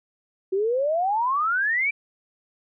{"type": "exponential sweep", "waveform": "sine", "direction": "up", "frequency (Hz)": [370, 2366], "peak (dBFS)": -20, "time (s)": [0.52, 1.91], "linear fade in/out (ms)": 10, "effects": []}